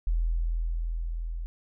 sine tone with level ramp, 41.51 Hz, E1, 13 cents sharp, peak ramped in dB -22 to -31 dBFS, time 0.07-1.46 s, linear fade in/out 0 ms, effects none

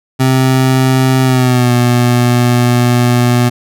25% pulse tone with pitch glide, 130.7 to 121.95 Hz, C3 to B2, -1 to -21 cents, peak -4 dBFS, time 0.19-3.5 s, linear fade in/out 20 ms, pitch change -120 cents, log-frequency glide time 1.23-1.72 s, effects none

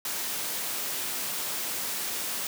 white high-pass noise, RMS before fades -32 dBFS, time 0.05-2.47 s, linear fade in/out 2 ms, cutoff 150 Hz, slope 12 dB/octave, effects none

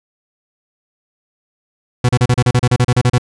40% pulse tone bursts, 123.47 Hz, B2, in tune, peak -8 dBFS, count 14, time 2.04-3.182 s, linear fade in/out 5 ms, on 50 ms, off 34 ms, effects resampled to 22050 Hz

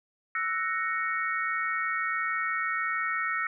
sine chord, F# dominant seventh, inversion third, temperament equal, 1318.5 / 1480 / 1864.7 / 2217 Hz, E6 / F#6 / A#6 / C#7, 0 / 0 / 0 / 0 cents, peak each -31 / -36 / -31 / -34 dBFS, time 0.35-3.47 s, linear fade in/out 2 ms, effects none

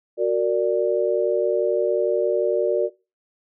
sine chord, Gb augmented, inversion none, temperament equal with one note detuned, 370 / 461.1 / 587.3 Hz, Gb4 / Bb4 / D5, 0 / -19 / 0 cents, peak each -22 dBFS, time 0.17-2.9 s, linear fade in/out 50 ms, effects noise-tail reverb RT60 0.3 s tail -22 dB re dry

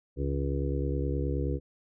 harmonic tone, 69.5 Hz, C#2, 5 cents sharp, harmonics 1 / 2 / 4 / 5 / 6 / 7, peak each -30 / -33 / -36 / -37 / -38 / -38 dBFS, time 0.16-1.6 s, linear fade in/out 50 ms, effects none

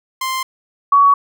sawtooth / sine tone pair in turn, 1046.5 / 1126 Hz, C6 / C#6, 0 / +27 cents, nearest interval minor second, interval 127 cents, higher second, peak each -15 / -7 dBFS, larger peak second, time 0.21-0.43 / 0.92-1.14 s, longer neither, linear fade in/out 5 ms, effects none

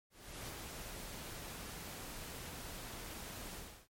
pink noise with ADSR envelope, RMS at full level -45 dBFS, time 0.1-3.88 s, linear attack 380 ms, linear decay 48 ms, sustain -2 dB, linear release 350 ms, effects MP3 64 kbps

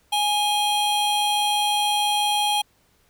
square tone pair together, 830.6 / 3233 Hz, G#5 / G#7, 0 / -47 cents, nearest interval 2 octaves, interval 2353 cents, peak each -22 / -24 dBFS, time 0.12-2.62 s, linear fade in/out 10 ms, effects pink hiss -62 dBFS RMS until 3.09 s

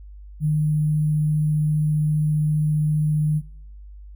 sine tone with sample-and-hold, 152.5 Hz, D#3, 34 cents flat, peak -17 dBFS, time 0.4-3.42 s, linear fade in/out 50 ms, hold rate 11025 Hz, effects noise-tail reverb RT60 0.6 s tail -21 dB re dry + added 50 Hz sine -38 dBFS peak until 4.15 s

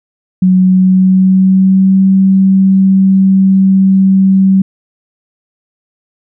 sine tone with pitch glide, 185 to 191.75 Hz, F#3 to G3, 0 to -38 cents, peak -4 dBFS, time 0.42-4.62 s, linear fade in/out 5 ms, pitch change +62 cents, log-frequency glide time 0.55-2.04 s, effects none

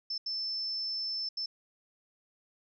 sine tone bursts at uneven times, 5290 Hz, E8, 5 cents sharp, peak -32 dBFS, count 3, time 0.1-0.18 / 0.26-1.29 / 1.37-1.46 s, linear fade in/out 5 ms, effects none

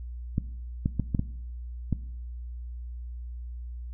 clicks, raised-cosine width 5 ms, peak -12 dBFS, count 6, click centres 0.381 / 0.859 / 0.997 / 1.148 / 1.194 / 1.927 s, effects noise-tail reverb RT60 0.8 s tail -19 dB re dry + added 60 Hz sine -35 dBFS peak until 3.93 s

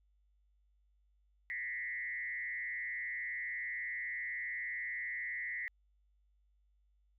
sine tone with frequency modulation, 1975.5 Hz, B6, in tune, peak -37 dBFS, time 1.5-5.68 s, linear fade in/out 0 ms, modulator 132 Hz, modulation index 1.1, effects added 50 Hz sine -69 dBFS peak until 7.18 s

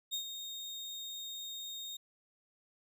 35% pulse tone with ADSR envelope, 3704 Hz, A#7, 12 cents flat, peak -31 dBFS, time 0.11-1.97 s, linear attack 27 ms, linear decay 98 ms, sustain -8 dB, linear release 7 ms, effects none

